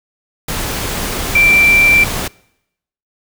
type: tone in noise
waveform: sine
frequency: 2349 Hz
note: D7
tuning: in tune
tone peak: -7 dBFS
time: 1.35-2.04 s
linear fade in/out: 5 ms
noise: pink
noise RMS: -20 dBFS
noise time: 0.48-2.28 s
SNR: +10 dB
effects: noise-tail reverb RT60 0.8 s tail -24 dB re dry